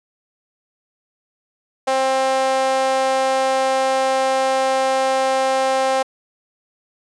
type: tone with high-pass filter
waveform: sawtooth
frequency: 264.6 Hz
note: C4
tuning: 20 cents sharp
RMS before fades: -18 dBFS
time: 1.87-6.03 s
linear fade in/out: 10 ms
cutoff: 640 Hz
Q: 9.7
effects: resampled to 22050 Hz